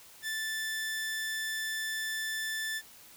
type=tone; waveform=sawtooth; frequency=1760 Hz; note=A6; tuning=in tune; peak=-29 dBFS; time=0.22-2.82 s; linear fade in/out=50 ms; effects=white hiss -54 dBFS RMS until 3.16 s